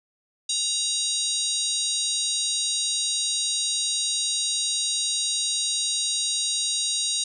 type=harmonic tone with a mistuned harmonic; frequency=950 Hz; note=A#5; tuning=33 cents sharp; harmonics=3 / 4 / 5 / 6 / 7 / 8 / 9 / 10; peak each=-38 / -27 / -32 / -34 / -29 / -38 / -31 / -37 dBFS; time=0.49-7.24 s; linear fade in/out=5 ms; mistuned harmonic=3; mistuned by=-16 cents; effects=none